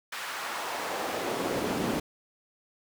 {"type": "noise with high-pass filter sweep", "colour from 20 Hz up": "brown", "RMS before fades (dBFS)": -32, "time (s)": [0.12, 2], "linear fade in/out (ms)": 5, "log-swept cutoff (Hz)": [1500, 220], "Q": 1.2, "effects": []}